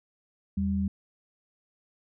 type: tone pair together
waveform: sine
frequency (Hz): 82.03 / 196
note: E2 / G3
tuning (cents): -8 / 0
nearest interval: octave + minor third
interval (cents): 1508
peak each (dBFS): -30 / -26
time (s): 0.57-0.88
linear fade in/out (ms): 5
effects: none